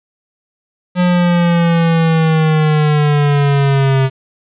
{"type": "linear sweep", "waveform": "square", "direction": "down", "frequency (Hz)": [180, 132.4], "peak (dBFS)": -10, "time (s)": [0.95, 4.1], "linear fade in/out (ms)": 50, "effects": ["resampled to 8000 Hz", "7-bit"]}